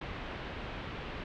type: low-pass noise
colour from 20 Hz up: pink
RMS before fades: -41 dBFS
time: 0.01-1.24 s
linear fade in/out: 5 ms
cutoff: 3300 Hz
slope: 24 dB/octave
effects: none